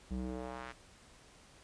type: tone with band-pass filter sweep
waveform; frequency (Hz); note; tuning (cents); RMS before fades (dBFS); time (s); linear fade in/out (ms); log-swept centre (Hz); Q
square; 62.8; B1; +30; -41; 0.1-0.73; 20; 150 to 1900; 1.2
effects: pink hiss -60 dBFS RMS until 1.63 s + resampled to 22050 Hz